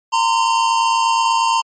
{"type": "tone pair together", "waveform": "square", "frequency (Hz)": [920, 1028.5], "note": ["A#5", "C6"], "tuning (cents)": [-23, -30], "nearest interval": "major second", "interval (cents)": 193, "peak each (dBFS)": [-16, -18], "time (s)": [0.12, 1.62], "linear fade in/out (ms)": 20, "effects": ["MP3 32 kbps"]}